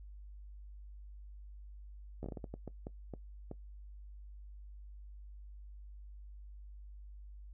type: slowing click train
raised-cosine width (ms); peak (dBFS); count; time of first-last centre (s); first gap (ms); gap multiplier
2; -29; 12; 2.23-3.514; 13; 1.4
effects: noise-tail reverb RT60 0.1 s tail -19 dB re dry + added 50 Hz sine -48 dBFS peak until 7.53 s